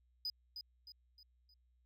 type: tone with echo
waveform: triangle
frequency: 4978 Hz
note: D#8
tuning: in tune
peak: -36 dBFS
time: 0.25-0.3 s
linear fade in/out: 2 ms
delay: 310 ms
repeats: 4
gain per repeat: -7 dB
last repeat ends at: 1.54 s
effects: added 61 Hz sine -70 dBFS peak until 1.85 s